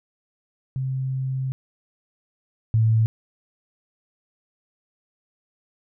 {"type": "tone pair in turn", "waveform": "sine", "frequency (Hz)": [131.9, 111.51], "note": ["C3", "A2"], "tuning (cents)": [14, 24], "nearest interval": "minor third", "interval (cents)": 290, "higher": "first", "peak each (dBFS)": [-23, -15], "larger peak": "second", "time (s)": [[0.76, 1.52], [2.74, 3.06]], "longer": "first", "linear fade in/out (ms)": 0, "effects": []}